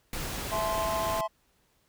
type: noise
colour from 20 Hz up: pink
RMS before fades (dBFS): -35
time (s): 0.13-1.21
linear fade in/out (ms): 2
type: chord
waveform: triangle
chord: A minor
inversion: second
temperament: equal with one note detuned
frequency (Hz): 659.3 / 859.9 / 1046.5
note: E5 / A5 / C6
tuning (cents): 0 / -40 / 0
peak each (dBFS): -29 / -33 / -30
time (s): 0.51-1.28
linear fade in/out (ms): 20
effects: pink hiss -69 dBFS RMS until 1.88 s